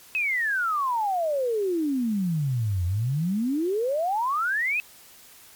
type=exponential two-way sweep; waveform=sine; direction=down then up; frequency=2603 to 85 to 2603 Hz; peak=-22 dBFS; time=0.15-4.8 s; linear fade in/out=0 ms; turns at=2.85 s; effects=white hiss -50 dBFS RMS until 5.55 s + MP3 96 kbps